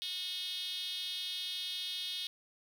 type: tone with high-pass filter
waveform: 5% pulse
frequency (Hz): 365.3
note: F#4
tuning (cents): -22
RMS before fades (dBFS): -39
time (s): 0.02-2.27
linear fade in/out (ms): 0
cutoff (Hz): 3500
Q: 5.8
effects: none